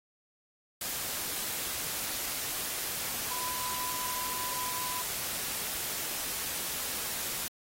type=tone in noise; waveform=sine; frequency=1000 Hz; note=B5; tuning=21 cents sharp; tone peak=-38 dBFS; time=3.31-5.02 s; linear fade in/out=2 ms; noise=white; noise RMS=-35 dBFS; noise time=0.81-7.48 s; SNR=-6 dB; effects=AAC 48 kbps